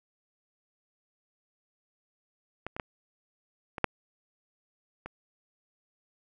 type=clicks; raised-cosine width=0.5 ms; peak=-20 / -23 / -16 / -21 / -7 / -24 dBFS; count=6; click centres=2.666 / 2.765 / 2.798 / 3.782 / 3.843 / 5.06 s; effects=none